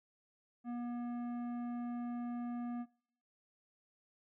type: tone with tanh clipping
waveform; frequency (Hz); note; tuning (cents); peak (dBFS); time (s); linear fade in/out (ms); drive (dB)
triangle; 240.5; B3; -46; -40; 0.64-2.86; 50; 16
effects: noise-tail reverb RT60 0.6 s tail -22 dB re dry